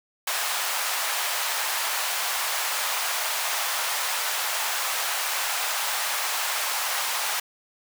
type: high-pass noise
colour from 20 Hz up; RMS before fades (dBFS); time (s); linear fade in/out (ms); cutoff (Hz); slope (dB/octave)
pink; -27; 0.27-7.4; 5; 740; 24
effects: none